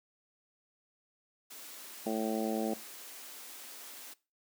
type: high-pass noise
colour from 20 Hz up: white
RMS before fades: -48 dBFS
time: 1.5-4.14 s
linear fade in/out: 10 ms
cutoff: 220 Hz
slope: 96 dB/octave
type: harmonic tone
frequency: 110 Hz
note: A2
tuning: in tune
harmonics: 2 / 3 / 4 / 5 / 6 / 7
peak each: -35 / -37 / -38 / -39 / -40 / -40 dBFS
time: 2.06-2.74 s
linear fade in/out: 5 ms
effects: noise-tail reverb RT60 0.3 s tail -20 dB re dry